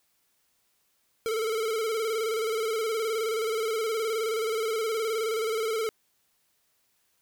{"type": "tone with vibrato", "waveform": "square", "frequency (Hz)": 444, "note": "A4", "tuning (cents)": 16, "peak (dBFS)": -27, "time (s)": [1.26, 5.89], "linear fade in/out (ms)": 0, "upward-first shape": "square", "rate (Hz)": 19, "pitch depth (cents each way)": 50, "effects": ["white hiss -71 dBFS RMS until 7.21 s"]}